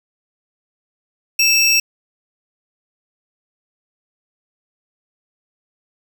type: tone pair together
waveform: square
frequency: 2637 / 5588 Hz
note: E7 / F8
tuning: 0 / 0 cents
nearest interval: octave + minor second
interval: 1300 cents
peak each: -15 dBFS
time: 1.39-1.8 s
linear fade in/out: 5 ms
effects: none